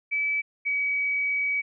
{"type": "tone pair in turn", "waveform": "sine", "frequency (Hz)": [2300, 2272], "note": ["D7", "C#7"], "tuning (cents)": [-37, 42], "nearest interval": "unison", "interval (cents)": 21, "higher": "first", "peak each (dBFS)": -23, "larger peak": "neither", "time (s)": [[0.11, 0.42], [0.65, 1.62]], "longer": "second", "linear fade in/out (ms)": 20, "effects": []}